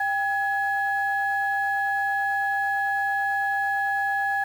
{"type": "tone pair together", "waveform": "sine", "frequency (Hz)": [795, 1686], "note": ["G5", "G#6"], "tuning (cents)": [24, 26], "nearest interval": "octave + minor second", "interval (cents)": 1302, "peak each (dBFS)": -24, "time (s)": [0, 4.44], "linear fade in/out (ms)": 5, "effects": ["tanh soft clip ceiling -15 dBFS", "8-bit"]}